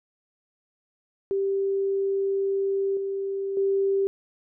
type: tone with level steps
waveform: sine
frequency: 392 Hz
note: G4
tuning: in tune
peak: -22 / -26 / -20 dBFS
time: 1.31-4.07 s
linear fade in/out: 0 ms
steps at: 2.97 / 3.57 s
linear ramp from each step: 2 ms
effects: none